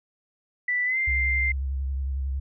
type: tone with pitch glide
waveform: sine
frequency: 1975.5 to 2093 Hz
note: B6 to C7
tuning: 0 to 0 cents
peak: -22 dBFS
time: 0.68-1.52 s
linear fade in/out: 5 ms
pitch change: +100 cents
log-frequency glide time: 0.85-0.98 s
type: tone with vibrato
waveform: sine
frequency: 67.4 Hz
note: C#2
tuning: 48 cents flat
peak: -25 dBFS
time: 1.07-2.4 s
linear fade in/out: 10 ms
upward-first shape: triangle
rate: 11 Hz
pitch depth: 58 cents each way
effects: none